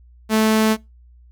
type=tone; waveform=sawtooth; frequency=218.6 Hz; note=A3; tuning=11 cents flat; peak=-10 dBFS; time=0.29-0.77 s; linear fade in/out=50 ms; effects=noise-tail reverb RT60 0.2 s tail -22 dB re dry + added 60 Hz sine -45 dBFS peak until 1.31 s